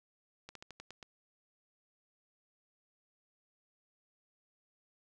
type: slowing click train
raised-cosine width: 0.2 ms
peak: -30 dBFS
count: 7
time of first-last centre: 0.49-1.028 s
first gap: 63 ms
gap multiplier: 1.14
effects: none